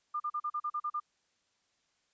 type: tone bursts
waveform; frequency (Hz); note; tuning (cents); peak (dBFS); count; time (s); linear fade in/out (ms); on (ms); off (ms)
sine; 1204; D6; +43; -31; 9; 0.14-1.001; 10; 61; 39
effects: white hiss -75 dBFS RMS until 2.13 s + resampled to 16000 Hz